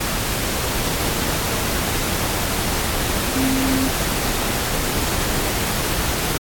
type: tone in noise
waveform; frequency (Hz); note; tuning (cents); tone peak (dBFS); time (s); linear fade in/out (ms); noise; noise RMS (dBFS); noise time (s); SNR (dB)
sine; 264.7; C4; +20; -18; 3.35-3.88; 10; pink; -22; 0-6.38; +1
effects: AAC 64 kbps

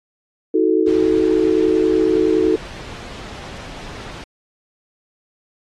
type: chord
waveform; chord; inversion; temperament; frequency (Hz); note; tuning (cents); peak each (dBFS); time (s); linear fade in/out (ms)
sine; D# diminished; none; equal with one note detuned; 318.6 / 370 / 440; D#4 / F#4 / A4; +41 / 0 / 0; -17; 0.54-2.56; 5
type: noise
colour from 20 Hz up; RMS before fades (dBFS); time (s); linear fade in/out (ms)
pink; -34; 0.87-4.24; 2
effects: low-pass 5000 Hz 12 dB/octave + AAC 32 kbps

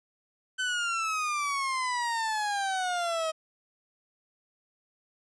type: exponential sweep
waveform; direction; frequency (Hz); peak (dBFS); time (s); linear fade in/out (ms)
30% pulse; down; 1529 to 630; -25; 0.58-3.32; 20
effects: resampled to 22050 Hz

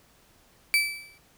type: tone with exponential decay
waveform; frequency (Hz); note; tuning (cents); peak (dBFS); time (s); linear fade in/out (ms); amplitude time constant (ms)
35% pulse; 2315; D7; -25; -15; 0.74-1.18; 0; 95
effects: pink hiss -60 dBFS RMS until 1.37 s

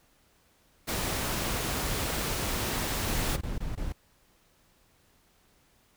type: noise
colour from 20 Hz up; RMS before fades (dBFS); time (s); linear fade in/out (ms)
pink; -31; 0.87-3.37; 20
type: noise bursts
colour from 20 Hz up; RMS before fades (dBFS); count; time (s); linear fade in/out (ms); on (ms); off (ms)
brown; -32; 5; 3.09-3.924; 5; 150; 21
effects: pink hiss -65 dBFS RMS until 5.96 s

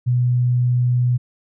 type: tone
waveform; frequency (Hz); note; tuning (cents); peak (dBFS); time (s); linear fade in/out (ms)
sine; 123.47; B2; 0; -14; 0.06-1.18; 20
effects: none

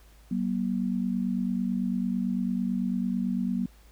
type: tone pair together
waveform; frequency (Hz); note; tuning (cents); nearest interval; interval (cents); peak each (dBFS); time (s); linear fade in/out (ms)
sine; 189.6 / 238.6; F#3 / A#3; +43 / +41; major third; 398; -28; 0.31-3.66; 5
effects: added 53 Hz sine -52 dBFS peak until 3.91 s + pink hiss -60 dBFS RMS until 3.91 s

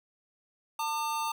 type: tone pair together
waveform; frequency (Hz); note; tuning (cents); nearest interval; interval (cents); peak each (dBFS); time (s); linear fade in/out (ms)
square; 899 / 1200; A5 / D6; +37 / +37; perfect fourth; 500; -32 / -35; 0.79-1.32; 5
effects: none

